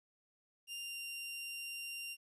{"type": "tone with pitch glide", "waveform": "sawtooth", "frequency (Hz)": [2794, 2776], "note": ["F7", "F7"], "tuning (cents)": [0, -11], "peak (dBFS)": -39, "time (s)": [0.67, 2.17], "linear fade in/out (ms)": 50, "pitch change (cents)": -11, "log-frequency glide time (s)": [0.8, 0.98], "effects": ["resampled to 32000 Hz", "13-bit"]}